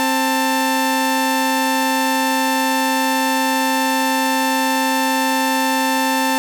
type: tone pair together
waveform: sawtooth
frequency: 263.6 / 887.7 Hz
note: C4 / A5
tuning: +13 / +15 cents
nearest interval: octave + major sixth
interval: 2102 cents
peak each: -15 / -14 dBFS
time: 0-6.38 s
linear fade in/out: 0 ms
effects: none